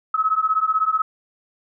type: beating tone pair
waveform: sine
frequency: 1278 / 1294 Hz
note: D#6 / E6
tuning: +46 / -32 cents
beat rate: 16 Hz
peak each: -20 dBFS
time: 0.14-1.02 s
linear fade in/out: 5 ms
effects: none